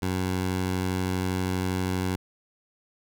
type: tone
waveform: 15% pulse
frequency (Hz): 92.5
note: F#2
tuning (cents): 0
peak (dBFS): -19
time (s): 0.02-2.16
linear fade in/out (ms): 5
effects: none